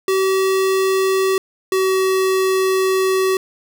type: tone pair in turn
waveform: square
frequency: 382.2 / 378.9 Hz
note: G4 / F#4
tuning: -44 / +41 cents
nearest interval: unison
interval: 15 cents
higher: first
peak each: -15 dBFS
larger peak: neither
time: 0.08-1.38 / 1.72-3.37 s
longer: second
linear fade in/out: 2 ms
effects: none